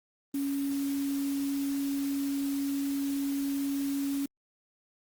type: tone in noise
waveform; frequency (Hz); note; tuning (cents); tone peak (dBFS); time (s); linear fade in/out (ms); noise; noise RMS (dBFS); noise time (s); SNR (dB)
sine; 278.5; C#4; +8; -28; 0.34-4.26; 5; white; -44; 0.34-4.26; +13
effects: Opus 32 kbps